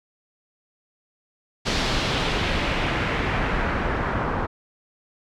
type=noise with low-pass filter sweep; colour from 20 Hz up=pink; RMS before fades=-24 dBFS; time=1.65-4.47 s; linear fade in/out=20 ms; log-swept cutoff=4700 to 1200 Hz; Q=1.4; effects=none